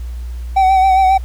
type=tone with vibrato; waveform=triangle; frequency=762 Hz; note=G5; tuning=49 cents flat; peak=-6 dBFS; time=0.56-1.18 s; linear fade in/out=10 ms; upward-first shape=sine; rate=7.4 Hz; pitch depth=34 cents each way; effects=added 60 Hz sine -22 dBFS peak until 1.24 s + pink hiss -46 dBFS RMS until 1.24 s